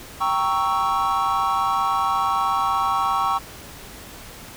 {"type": "chord", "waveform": "triangle", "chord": "G diminished seventh", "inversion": "none", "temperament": "equal", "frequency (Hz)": [784, 932.3, 1108.7, 1318.5], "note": ["G5", "Bb5", "Db6", "Fb6"], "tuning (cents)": [0, 0, 0, 0], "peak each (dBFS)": [-23, -25, -20, -24], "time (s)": [0.2, 3.39], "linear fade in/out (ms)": 20, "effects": ["pink hiss -40 dBFS RMS until 4.56 s"]}